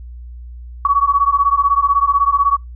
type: beating tone pair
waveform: sine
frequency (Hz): 1120 / 1136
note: C#6 / C#6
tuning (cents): +18 / +42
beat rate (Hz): 16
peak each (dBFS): -14 / -14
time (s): 0.85-2.57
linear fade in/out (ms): 2
effects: noise-tail reverb RT60 0.2 s tail -25 dB re dry + added 60 Hz sine -30 dBFS peak until 2.75 s

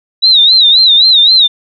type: tone with vibrato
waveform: sine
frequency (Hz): 3861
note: B7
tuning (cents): -40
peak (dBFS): -3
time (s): 0.22-1.48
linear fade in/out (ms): 20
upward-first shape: sine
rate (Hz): 3.8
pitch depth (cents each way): 130
effects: none

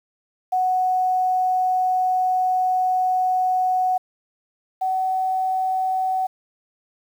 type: tone pair in turn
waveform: sine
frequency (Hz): 740 / 752.5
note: F#5 / F#5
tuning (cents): 0 / +29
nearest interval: unison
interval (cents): 29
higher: second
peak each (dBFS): -17 / -19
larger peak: first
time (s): 0.52-3.98 / 4.81-6.27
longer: first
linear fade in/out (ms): 10
effects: 8-bit

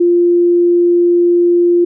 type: tone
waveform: sine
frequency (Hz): 348.2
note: F4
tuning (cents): -5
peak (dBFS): -7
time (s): 0-1.85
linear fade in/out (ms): 10
effects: none

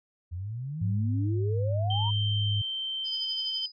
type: exponential sweep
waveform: sine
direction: up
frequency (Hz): 82.9 to 987.8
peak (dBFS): -32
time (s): 0.31-2.11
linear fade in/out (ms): 20
type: tone with vibrato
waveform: sine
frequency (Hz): 103.83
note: G#2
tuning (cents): 0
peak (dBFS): -25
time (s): 0.81-2.62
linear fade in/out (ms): 10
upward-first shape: sine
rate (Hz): 0.88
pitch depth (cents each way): 13
type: tone with pitch glide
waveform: sine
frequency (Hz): 3131 to 3106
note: G7 to G7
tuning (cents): -3 to -17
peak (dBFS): -30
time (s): 1.9-3.66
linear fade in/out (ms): 5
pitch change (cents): -14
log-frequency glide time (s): 2.06-3.44
type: tone with tremolo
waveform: sine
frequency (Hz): 4978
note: D#8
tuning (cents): 0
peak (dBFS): -31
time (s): 3.04-3.72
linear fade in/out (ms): 50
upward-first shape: sine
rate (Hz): 12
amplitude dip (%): 65
effects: none

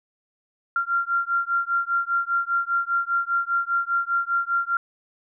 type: beating tone pair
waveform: sine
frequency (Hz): 1380 / 1385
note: F6 / F6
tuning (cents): -21 / -15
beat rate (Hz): 5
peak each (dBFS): -24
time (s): 0.76-4.77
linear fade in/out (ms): 2
effects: none

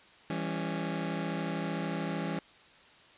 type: chord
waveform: sawtooth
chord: C# diminished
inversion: first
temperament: just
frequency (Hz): 166.31 / 199.57 / 277.2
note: E3 / G3 / C#4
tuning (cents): +16 / +31 / 0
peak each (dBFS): -31 / -33 / -34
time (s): 0.3-2.39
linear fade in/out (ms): 2
effects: white hiss -57 dBFS RMS until 3.17 s + resampled to 8000 Hz

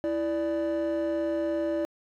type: tone pair together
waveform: triangle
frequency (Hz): 330.2 / 587.2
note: E4 / D5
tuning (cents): +3 / 0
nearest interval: minor seventh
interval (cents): 997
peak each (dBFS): -25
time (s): 0.04-1.85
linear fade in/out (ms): 0
effects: tanh soft clip ceiling -21 dBFS

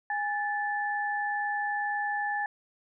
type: tone pair together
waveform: sine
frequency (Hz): 824 / 1746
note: G#5 / A6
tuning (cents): -14 / -14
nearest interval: octave + minor second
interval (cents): 1300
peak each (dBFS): -30 / -31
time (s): 0.1-2.46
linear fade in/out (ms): 2
effects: none

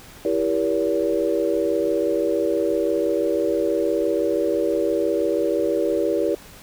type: chord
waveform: sine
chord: E diminished seventh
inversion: none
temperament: just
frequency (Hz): 329.6 / 395.6 / 474.7 / 569.6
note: E4 / G4 / Bb4 / Db5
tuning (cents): 0 / +16 / +31 / +47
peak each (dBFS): -24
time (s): 0.25-6.35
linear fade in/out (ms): 2
effects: pink hiss -44 dBFS RMS until 6.62 s

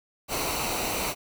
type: noise with comb filter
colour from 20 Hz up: pink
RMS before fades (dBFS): -29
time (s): 0.28-1.15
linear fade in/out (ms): 50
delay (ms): 0.59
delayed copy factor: -0.6
effects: none

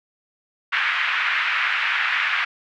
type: band-pass noise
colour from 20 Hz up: pink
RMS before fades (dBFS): -22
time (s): 0.72-2.45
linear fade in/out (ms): 10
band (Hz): 1400 to 2600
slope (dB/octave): 24
effects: none

